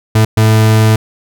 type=tone bursts at uneven times; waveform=40% pulse; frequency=109.5 Hz; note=A2; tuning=8 cents flat; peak=-5 dBFS; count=2; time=0.15-0.25 / 0.37-0.96 s; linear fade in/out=5 ms; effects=none